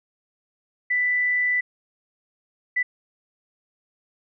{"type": "tone bursts at uneven times", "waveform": "sine", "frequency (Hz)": 1984, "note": "B6", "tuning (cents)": 7, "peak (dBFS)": -19, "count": 2, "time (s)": [[0.9, 1.61], [2.76, 2.83]], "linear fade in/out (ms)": 10, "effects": []}